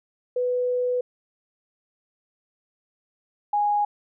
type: tone pair in turn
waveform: sine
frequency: 496.1 / 826.9 Hz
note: B4 / G#5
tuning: +8 / -8 cents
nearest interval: major sixth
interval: 884 cents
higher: second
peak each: -21 / -19 dBFS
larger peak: second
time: 0.36-1.01 / 3.53-3.85 s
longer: first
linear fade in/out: 5 ms
effects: none